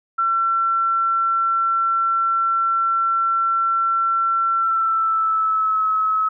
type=tone with pitch glide; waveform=sine; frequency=1350 to 1289 Hz; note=E6 to E6; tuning=+41 to -39 cents; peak=-16 dBFS; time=0.18-6.29 s; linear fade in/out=10 ms; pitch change=-80 cents; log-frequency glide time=4.57-5.85 s; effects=none